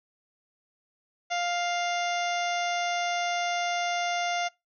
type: harmonic tone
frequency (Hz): 700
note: F5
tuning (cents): +4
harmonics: 1 / 2 / 3 / 4 / 5 / 6 / 7 / 8 / 9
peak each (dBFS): -28 / -36 / -34 / -38 / -39 / -47 / -46 / -43 / -42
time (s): 1.3-4.49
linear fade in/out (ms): 20
effects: noise-tail reverb RT60 0.2 s tail -22 dB re dry